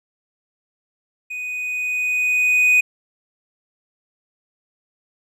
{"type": "tone with level ramp", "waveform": "triangle", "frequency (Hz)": 2489, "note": "D#7", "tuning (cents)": 0, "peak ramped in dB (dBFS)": [-25, -9], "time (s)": [1.3, 2.81], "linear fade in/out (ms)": 10, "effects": []}